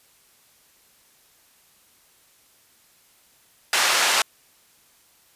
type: band-pass noise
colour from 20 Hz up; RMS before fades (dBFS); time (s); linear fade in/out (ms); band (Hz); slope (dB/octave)
pink; -20; 3.73-4.22; 2; 950 to 8100; 12
effects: white hiss -58 dBFS RMS until 5.35 s + resampled to 32000 Hz